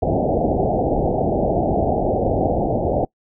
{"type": "low-pass noise", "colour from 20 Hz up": "white", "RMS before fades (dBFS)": -19, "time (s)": [0.02, 3.05], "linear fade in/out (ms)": 5, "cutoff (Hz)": 790, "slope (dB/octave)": 96, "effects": ["noise-tail reverb RT60 0.1 s tail -24 dB re dry"]}